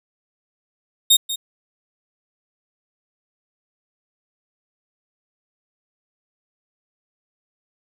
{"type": "tone with echo", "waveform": "sawtooth", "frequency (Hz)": 3702, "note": "A#7", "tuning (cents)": -13, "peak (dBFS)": -7, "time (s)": [1.1, 1.17], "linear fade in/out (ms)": 10, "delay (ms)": 190, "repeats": 1, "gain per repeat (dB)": -13, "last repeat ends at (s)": 1.36, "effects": []}